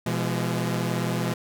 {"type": "chord", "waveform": "sawtooth", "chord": "F diminished", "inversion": "second", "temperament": "equal with one note detuned", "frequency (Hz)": [123.47, 170.23, 207.7], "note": ["Cb3", "F3", "Ab3"], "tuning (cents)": [0, -44, 0], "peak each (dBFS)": [-24, -24, -27], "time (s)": [0.06, 1.34], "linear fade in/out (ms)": 5, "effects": []}